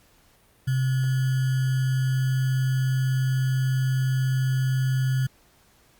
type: tone with sample-and-hold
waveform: sine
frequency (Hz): 130.81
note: C3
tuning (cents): 0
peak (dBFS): -20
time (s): 0.67-5.27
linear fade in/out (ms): 10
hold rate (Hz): 1575
effects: pink hiss -59 dBFS RMS until 5.99 s + Opus 48 kbps